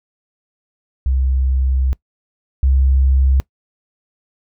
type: tone pair in turn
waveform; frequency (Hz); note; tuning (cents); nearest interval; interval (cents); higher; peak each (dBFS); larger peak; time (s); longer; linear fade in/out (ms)
sine; 65.41 / 66.51; C2 / C2; 0 / +29; unison; 29; second; -13 / -10; second; 1.06-1.93 / 2.63-3.4; first; 0
effects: noise-tail reverb RT60 0.1 s tail -22 dB re dry